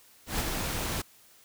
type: noise with ADSR envelope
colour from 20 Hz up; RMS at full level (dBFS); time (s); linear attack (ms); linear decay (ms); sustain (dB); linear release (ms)
pink; -28; 0.26-1.02; 140; 14; -4; 8
effects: white hiss -58 dBFS RMS until 1.44 s